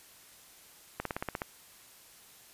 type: slowing click train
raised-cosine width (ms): 0.5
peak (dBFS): -18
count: 8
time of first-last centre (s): 1-1.419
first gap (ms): 53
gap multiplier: 1.04
effects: white hiss -56 dBFS RMS until 2.53 s + resampled to 32000 Hz